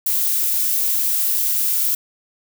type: noise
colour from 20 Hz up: violet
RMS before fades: -19 dBFS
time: 0.06-1.95 s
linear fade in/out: 5 ms
effects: none